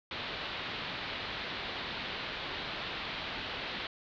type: low-pass noise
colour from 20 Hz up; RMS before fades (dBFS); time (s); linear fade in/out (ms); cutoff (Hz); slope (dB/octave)
white; -39; 0.11-3.87; 2; 4100; 48
effects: none